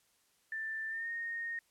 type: tone with pitch glide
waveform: sine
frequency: 1774 to 1851.5 Hz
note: A6 to A#6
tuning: +14 to -12 cents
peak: -36 dBFS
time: 0.52-1.59 s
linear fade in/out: 2 ms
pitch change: +74 cents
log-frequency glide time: 0.88-1.09 s
effects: white hiss -72 dBFS RMS until 1.7 s + low-pass 12000 Hz 12 dB/octave